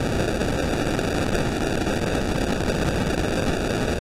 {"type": "noise with sample-and-hold", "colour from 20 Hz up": "white", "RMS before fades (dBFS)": -23, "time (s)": [0, 3.99], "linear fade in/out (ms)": 2, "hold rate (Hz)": 1050, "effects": ["low-pass 9000 Hz 12 dB/octave", "AAC 48 kbps"]}